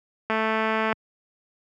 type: click train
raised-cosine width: 0.5 ms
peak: -10 dBFS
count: 139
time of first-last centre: 0.3-0.927 s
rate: 220 Hz
effects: high-pass 100 Hz 12 dB/octave

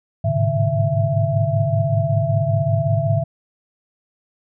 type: tone cluster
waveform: sine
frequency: 103.9 / 109.1 / 133.9 / 149.9 / 666 Hz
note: G#2 / A2 / C3 / D3 / E5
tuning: +1 / -14 / +40 / +36 / +18 cents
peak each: -22 dBFS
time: 0.24-3.24 s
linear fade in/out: 10 ms
effects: none

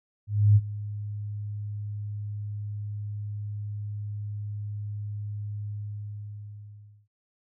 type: tone with ADSR envelope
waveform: sine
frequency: 103.83 Hz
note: G#2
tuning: in tune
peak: -13 dBFS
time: 0.27-7.08 s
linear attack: 290 ms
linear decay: 42 ms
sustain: -18 dB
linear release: 1400 ms
effects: none

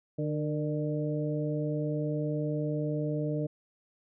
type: harmonic tone with a mistuned harmonic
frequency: 150 Hz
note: D3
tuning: 37 cents sharp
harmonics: 1 / 2 / 3 / 4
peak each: -31 / -34 / -36 / -37 dBFS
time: 0.18-3.47 s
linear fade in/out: 10 ms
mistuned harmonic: 3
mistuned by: +39 cents
effects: none

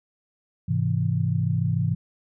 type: chord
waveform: sine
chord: Ab augmented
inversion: none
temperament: equal with one note detuned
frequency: 104.25 / 130.81 / 164.81 Hz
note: Ab2 / C3 / E3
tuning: +7 / 0 / 0 cents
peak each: -25 dBFS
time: 0.68-1.95 s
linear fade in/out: 10 ms
effects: none

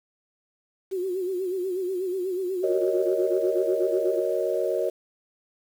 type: tone with vibrato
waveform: sine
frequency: 370 Hz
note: F#4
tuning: in tune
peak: -25 dBFS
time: 0.91-4.21 s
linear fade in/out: 20 ms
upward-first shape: sine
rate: 8.2 Hz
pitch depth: 78 cents each way
type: chord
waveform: sine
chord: D# minor seventh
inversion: first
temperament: equal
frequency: 370 / 466.2 / 554.4 / 622.3 Hz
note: F#4 / A#4 / C#5 / D#5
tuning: 0 / 0 / 0 / 0 cents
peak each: -28 dBFS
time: 2.63-4.9 s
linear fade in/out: 10 ms
effects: tanh soft clip ceiling -10 dBFS + 8-bit

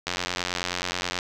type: click train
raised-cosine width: 0.2 ms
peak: -9 dBFS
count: 101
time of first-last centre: 0.07-1.189 s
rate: 89.4 Hz
effects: none

